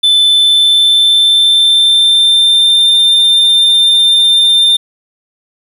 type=tone with pitch glide; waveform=triangle; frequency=3520 to 3596 Hz; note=A7 to A7; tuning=0 to +37 cents; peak=-4 dBFS; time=0.03-4.77 s; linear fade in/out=10 ms; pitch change=+37 cents; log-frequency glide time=0.23-2.94 s; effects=7-bit